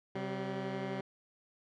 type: tone pair together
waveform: 15% pulse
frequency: 132.04 / 192.2 Hz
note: C3 / G3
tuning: +16 / -34 cents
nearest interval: tritone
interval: 650 cents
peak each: -34 / -31 dBFS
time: 0.15-1.01 s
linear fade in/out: 5 ms
effects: low-pass 3000 Hz 12 dB/octave